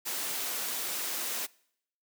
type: high-pass noise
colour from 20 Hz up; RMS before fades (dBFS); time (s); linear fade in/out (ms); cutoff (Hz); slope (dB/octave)
white; -34; 0.05-1.47; 20; 220; 24
effects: noise-tail reverb RT60 0.7 s tail -24 dB re dry